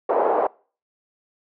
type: band-pass noise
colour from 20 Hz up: white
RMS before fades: -20 dBFS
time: 0.09-0.47 s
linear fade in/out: 5 ms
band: 420 to 810 Hz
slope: 24 dB/octave
effects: noise-tail reverb RT60 0.4 s tail -24 dB re dry